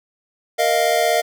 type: chord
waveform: square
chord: Bb suspended fourth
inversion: none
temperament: equal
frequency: 466.2 / 622.3 / 698.5 Hz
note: Bb4 / Eb5 / F5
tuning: 0 / 0 / 0 cents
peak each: -23 / -20 / -19 dBFS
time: 0.58-1.22 s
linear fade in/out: 20 ms
effects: none